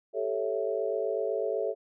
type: chord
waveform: sine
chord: A dominant seventh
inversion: third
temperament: equal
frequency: 392 / 440 / 554.4 / 659.3 Hz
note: G4 / A4 / C#5 / E5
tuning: 0 / 0 / 0 / 0 cents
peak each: -34 / -31 / -33 / -34 dBFS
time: 0.13-1.75 s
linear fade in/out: 50 ms
effects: none